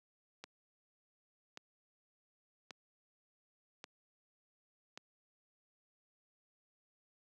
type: click train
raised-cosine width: 0.2 ms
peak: -29 dBFS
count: 5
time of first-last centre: 0.44-4.975 s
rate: 0.882 Hz
effects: high-pass 200 Hz 12 dB/octave